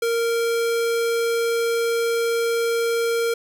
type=tone; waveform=square; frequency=463.8 Hz; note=A#4; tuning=9 cents flat; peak=-20 dBFS; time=0.02-3.34 s; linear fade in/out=5 ms; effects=none